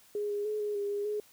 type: tone with pitch steps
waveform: sine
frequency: 414.9 / 410.4 / 425.4 / 417 / 405.5 / 408.2 / 420.1 Hz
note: G#4 / G#4 / G#4 / G#4 / G#4 / G#4 / G#4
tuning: -2 / -21 / +42 / +7 / -41 / -30 / +20 cents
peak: -30 dBFS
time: 0.15-1.2 s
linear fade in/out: 2 ms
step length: 150 ms
effects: white hiss -60 dBFS RMS until 1.32 s